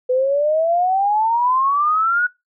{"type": "exponential sweep", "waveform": "sine", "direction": "up", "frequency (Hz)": [498, 1480], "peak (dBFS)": -14, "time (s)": [0.09, 2.27], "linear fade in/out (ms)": 10, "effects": ["noise-tail reverb RT60 0.2 s tail -21 dB re dry"]}